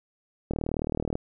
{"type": "click train", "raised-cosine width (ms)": 2, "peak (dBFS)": -15, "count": 26, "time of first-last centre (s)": [0.51, 1.154], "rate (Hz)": 38.8, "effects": []}